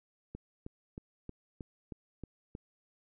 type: click train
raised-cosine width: 3 ms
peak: -29 dBFS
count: 8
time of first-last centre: 0.35-2.551 s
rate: 3.18 Hz
effects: none